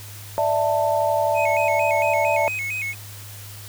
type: chord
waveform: sine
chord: D suspended second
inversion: none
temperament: equal with one note detuned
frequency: 587.3 / 659.3 / 889.2 Hz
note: D5 / E5 / A5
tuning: 0 / 0 / +18 cents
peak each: -22 dBFS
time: 0.38-2.48 s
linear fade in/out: 0 ms
type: tone with vibrato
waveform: triangle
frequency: 2349 Hz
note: D7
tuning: in tune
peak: -23 dBFS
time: 1.34-2.95 s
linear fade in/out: 50 ms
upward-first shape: square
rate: 4.4 Hz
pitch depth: 120 cents each way
effects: added 102 Hz sine -38 dBFS peak until 3.68 s + white hiss -41 dBFS RMS until 3.68 s